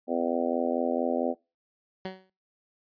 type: harmonic tone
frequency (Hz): 84.4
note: E2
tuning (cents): +41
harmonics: 3 / 4 / 5 / 6 / 7 / 8 / 9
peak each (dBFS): -30 / -34 / -34 / -32 / -31 / -36 / -36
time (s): 0.07-1.35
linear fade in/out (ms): 50
type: tone with exponential decay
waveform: 15% pulse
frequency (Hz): 188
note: F#3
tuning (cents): +28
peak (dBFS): -24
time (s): 2.05-2.3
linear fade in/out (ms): 2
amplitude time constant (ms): 53
effects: noise-tail reverb RT60 0.3 s tail -25 dB re dry + resampled to 11025 Hz